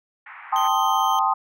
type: band-pass noise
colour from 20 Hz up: white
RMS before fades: -41 dBFS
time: 0.26-0.68 s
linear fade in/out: 5 ms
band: 830 to 2200 Hz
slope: 48 dB/octave
type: chord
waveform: sine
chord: A half-diminished seventh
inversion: third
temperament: equal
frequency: 784 / 880 / 1046.5 / 1244.5 Hz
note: G5 / A5 / C6 / Eb6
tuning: 0 / 0 / 0 / 0 cents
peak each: -23 dBFS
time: 0.52-1.34 s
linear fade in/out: 10 ms
type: tone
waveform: 35% pulse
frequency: 3136 Hz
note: G7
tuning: in tune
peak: -29 dBFS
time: 0.56-1.19 s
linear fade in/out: 0 ms
effects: none